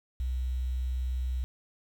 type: tone with quantisation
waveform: sine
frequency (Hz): 63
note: B1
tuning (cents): +35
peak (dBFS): -28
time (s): 0.2-1.44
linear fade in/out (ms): 0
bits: 9
effects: none